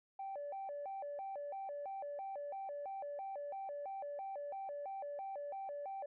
sine tone with vibrato, 671 Hz, E5, 31 cents sharp, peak -40 dBFS, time 0.19-6.06 s, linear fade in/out 5 ms, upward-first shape square, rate 3 Hz, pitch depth 260 cents each way, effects tanh soft clip ceiling -38 dBFS

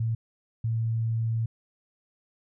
sine tone pair in turn, 113.5 / 113.5 Hz, A#2 / A#2, -46 / -46 cents, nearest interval unison, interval 0 cents, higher neither, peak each -24 dBFS, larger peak neither, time 0-0.15 / 0.64-1.46 s, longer second, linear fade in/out 5 ms, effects none

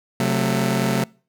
sawtooth chord, F# diminished, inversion second, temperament just, 133.2 / 185 / 222 Hz, C3 / F#3 / A3, +31 / 0 / +16 cents, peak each -19 dBFS, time 0.2-1.04 s, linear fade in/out 2 ms, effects noise-tail reverb RT60 0.4 s tail -25 dB re dry

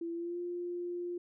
sine tone with pitch glide, 336.7 to 351 Hz, E4 to F4, +37 to +9 cents, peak -35 dBFS, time 0.01-1.18 s, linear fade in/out 5 ms, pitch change +72 cents, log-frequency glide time 0.13-0.39 s, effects none

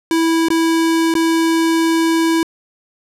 square tone with dropouts, 328.1 Hz, E4, 8 cents flat, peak -13 dBFS, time 0.11-2.43 s, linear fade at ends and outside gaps 1 ms, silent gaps 0.485-0.503 / 1.14-1.152 s, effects low-pass 12000 Hz 12 dB/octave

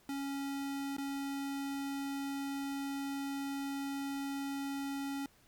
square tone with dropouts, 277.2 Hz, C#4, in tune, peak -37 dBFS, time 0.09-5.26 s, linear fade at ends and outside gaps 2 ms, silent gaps 0.967-0.982 s, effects pink hiss -66 dBFS RMS until 5.47 s

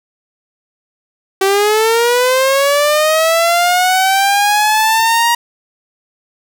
sawtooth linear sweep, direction up, 382.4 to 949 Hz, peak -6 dBFS, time 1.41-5.35 s, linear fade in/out 5 ms, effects none

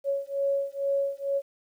sine beating tone pair, 554.4 / 556.6 Hz, C#5 / C#5, 0 / +7 cents, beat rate 2.2 Hz, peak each -28 dBFS, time 0.04-1.42 s, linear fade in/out 50 ms, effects 10-bit

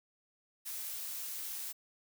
blue noise, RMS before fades -41 dBFS, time 0.65-1.73 s, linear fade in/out 20 ms, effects none

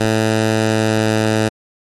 10% pulse tone with pitch glide, 110 to 109.3 Hz, A2 to A2, 0 to -11 cents, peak -5 dBFS, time 0-1.49 s, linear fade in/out 10 ms, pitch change -11 cents, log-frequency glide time 0.62-1.04 s, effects low-pass 10000 Hz 12 dB/octave + MP3 64 kbps

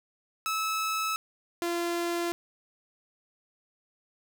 sawtooth tone pair in turn, 1300 / 343.5 Hz, E6 / F4, -24 / -29 cents, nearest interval octave + major seventh, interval 2305 cents, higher first, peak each -24 dBFS, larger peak neither, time 0.46-1.16 / 1.62-2.32 s, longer neither, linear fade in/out 0 ms, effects none

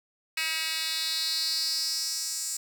10% pulse tone with high-pass filter sweep, 320 Hz, D#4, 49 cents sharp, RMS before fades -30 dBFS, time 0.37-2.57 s, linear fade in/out 5 ms, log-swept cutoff 2700 to 7000 Hz, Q 3.7, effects none

